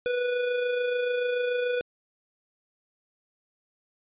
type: tone with amplitude modulation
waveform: square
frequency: 491.7 Hz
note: B4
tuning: 8 cents flat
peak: -24 dBFS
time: 0.06-1.81 s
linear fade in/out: 0 ms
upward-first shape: sine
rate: 26.9 Hz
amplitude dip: 35%
effects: resampled to 8000 Hz